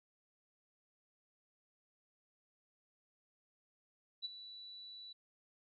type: tone with ADSR envelope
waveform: sine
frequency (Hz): 3951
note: B7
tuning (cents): 0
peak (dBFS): -36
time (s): 4.22-5.13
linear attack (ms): 31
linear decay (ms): 20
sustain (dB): -13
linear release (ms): 9
effects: none